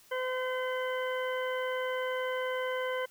harmonic tone, 511 Hz, C5, 41 cents flat, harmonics 1 / 2 / 3 / 4 / 6, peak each -32 / -38 / -39 / -41 / -45 dBFS, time 0.11-3.06 s, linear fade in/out 10 ms, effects white hiss -60 dBFS RMS until 3.1 s

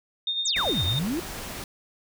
sine tone with tremolo, 3660 Hz, A#7, 32 cents flat, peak -23 dBFS, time 0.27-0.99 s, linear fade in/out 2 ms, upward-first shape sine, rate 10 Hz, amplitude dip 50%
sine exponential two-way sweep, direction down then up, 8372 to 81.1 to 368.4 Hz, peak -25 dBFS, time 0.45-1.2 s, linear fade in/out 5 ms, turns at 0.84 s
pink noise, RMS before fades -36 dBFS, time 0.56-1.64 s, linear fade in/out 2 ms
effects none

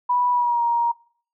sine tone with pitch glide, 982 to 941.5 Hz, B5 to A#5, -10 to +17 cents, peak -17 dBFS, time 0.09-0.92 s, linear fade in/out 10 ms, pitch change -73 cents, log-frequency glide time 0.31-0.62 s, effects noise-tail reverb RT60 0.5 s tail -23 dB re dry

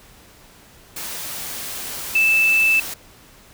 sine tone in noise, 2637 Hz, E7, in tune, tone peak -13 dBFS, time 2.15-2.8 s, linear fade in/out 5 ms, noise white, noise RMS -30 dBFS, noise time 0.96-2.94 s, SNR +14 dB, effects pink hiss -48 dBFS RMS until 3.53 s

